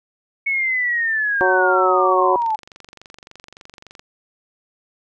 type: linear sweep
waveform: sine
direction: down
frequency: 2217 to 848 Hz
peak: -17 dBFS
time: 0.46-2.56 s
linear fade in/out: 10 ms
type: harmonic tone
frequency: 185 Hz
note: F#3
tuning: in tune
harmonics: 2 / 3 / 4 / 5 / 6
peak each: -19 / -20 / -21 / -21 / -27 dBFS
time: 1.41-2.36 s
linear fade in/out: 0 ms
type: click train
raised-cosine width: 0.2 ms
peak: -23 dBFS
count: 38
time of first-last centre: 2.42-3.994 s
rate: 23.5 Hz
effects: none